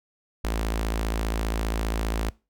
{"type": "tone with notch filter", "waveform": "sawtooth", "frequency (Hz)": 55, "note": "A1", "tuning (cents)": 0, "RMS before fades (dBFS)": -27, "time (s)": [0.44, 2.3], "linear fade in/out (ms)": 5, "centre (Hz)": 120, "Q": 0.84, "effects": ["noise-tail reverb RT60 0.3 s tail -23 dB re dry"]}